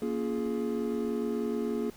triangle chord, Bb minor seventh, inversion none, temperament just, 233.1 / 279.7 / 349.6 / 419.5 Hz, Bb3 / Db4 / F4 / Ab4, 0 / +16 / +2 / +17 cents, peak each -30 / -36 / -35 / -31 dBFS, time 0.02-1.9 s, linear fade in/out 2 ms, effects pink hiss -54 dBFS RMS until 1.96 s

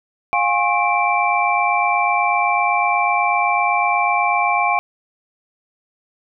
sine tone cluster, 709 / 817 / 1080 / 2341 Hz, F5 / G#5 / C#6 / D7, +26 / -29 / -45 / -6 cents, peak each -20 dBFS, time 0.33-4.79 s, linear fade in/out 0 ms, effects none

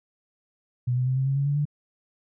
sine tone with pitch steps, 123.47 / 126.58 / 129.76 / 133.02 / 136.37 / 139.8 / 143.31 / 146.92 Hz, B2 / B2 / C3 / C3 / C#3 / C#3 / D3 / D3, 0 / +43 / -14 / +29 / -28 / +15 / -42 / +1 cents, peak -21 dBFS, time 0.87-1.654 s, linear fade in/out 10 ms, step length 98 ms, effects none

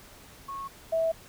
sine tone pair in turn, 1098 / 652.9 Hz, C#6 / E5, -17 / -17 cents, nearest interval major sixth, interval 900 cents, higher first, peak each -34 / -23 dBFS, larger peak second, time 0.48-0.68 / 0.92-1.12 s, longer neither, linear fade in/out 10 ms, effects pink hiss -51 dBFS RMS until 1.28 s

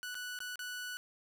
sawtooth tone with dropouts, 1480 Hz, F#6, in tune, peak -36 dBFS, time 0.03-0.97 s, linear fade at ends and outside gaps 0 ms, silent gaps 0.145-0.152 / 0.389-0.404 / 0.557-0.592 s, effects none

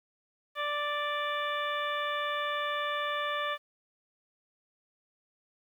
harmonic tone, 587.3 Hz, D5, in tune, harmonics 1 / 2 / 3 / 4 / 5 / 6, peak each -36 / -33 / -36 / -41 / -43 / -40 dBFS, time 0.55-3.58 s, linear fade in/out 50 ms, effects 10-bit

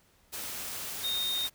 sine tone in noise, 3693 Hz, A#7, 17 cents flat, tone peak -29 dBFS, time 1.03-1.48 s, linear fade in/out 20 ms, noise white, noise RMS -38 dBFS, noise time 0.32-1.5 s, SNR +6 dB, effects pink hiss -65 dBFS RMS until 1.54 s

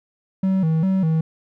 triangle tone with vibrato, 174.61 Hz, F3, in tune, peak -14 dBFS, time 0.43-1.21 s, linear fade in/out 5 ms, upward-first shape square, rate 2.5 Hz, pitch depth 150 cents each way, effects none

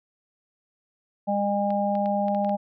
harmonic tone, 202.5 Hz, G#3, 43 cents flat, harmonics 1 / 3 / 4, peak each -26 / -26 / -26 dBFS, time 1.27-2.57 s, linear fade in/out 20 ms
clicks, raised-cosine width 0.3 ms, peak -27 dBFS, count 7, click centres 1.705 / 1.953 / 2.059 / 2.283 / 2.348 / 2.447 / 2.494 s
effects none

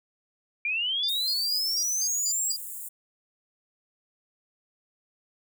sine linear sweep, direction up, 2349 to 7770 Hz, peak -25 dBFS, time 0.65-2.52 s, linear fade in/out 2 ms
sine tone bursts, 4826 Hz, D8, 46 cents sharp, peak -29 dBFS, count 7, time 1.03-2.565 s, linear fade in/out 5 ms, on 65 ms, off 180 ms
white high-pass noise, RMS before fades -38 dBFS, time 1.08-2.89 s, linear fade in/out 10 ms, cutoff 7100 Hz, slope 96 dB/octave
effects none

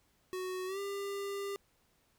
square tone with pitch glide, 370 to 398.9 Hz, F#4 to G4, 0 to +30 cents, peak -37 dBFS, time 0.33-1.56 s, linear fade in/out 0 ms, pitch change +130 cents, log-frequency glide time 0.66-0.79 s, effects pink hiss -72 dBFS RMS until 2.18 s

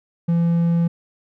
triangle tone, 169.2 Hz, E3, 45 cents sharp, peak -13 dBFS, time 0.28-0.88 s, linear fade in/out 10 ms, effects none

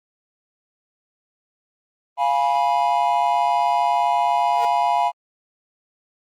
triangle chord, F diminished, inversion none, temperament equal with one note detuned, 698.5 / 830.6 / 978.1 Hz, F5 / Ab5 / Cb6, 0 / 0 / -17 cents, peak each -19 dBFS, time 2.17-5.12 s, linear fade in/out 50 ms
sawtooth tone with exponential growth, 471.2 Hz, A#4, 19 cents sharp, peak -24 dBFS, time 4.47-4.65 s, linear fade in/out 1 ms, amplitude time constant 37 ms
effects Opus 24 kbps

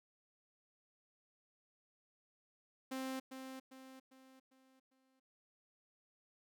sawtooth tone with echo, 262.9 Hz, C4, 8 cents sharp, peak -36 dBFS, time 2.91-3.2 s, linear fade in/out 10 ms, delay 400 ms, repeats 5, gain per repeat -7 dB, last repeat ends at 5.2 s, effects none

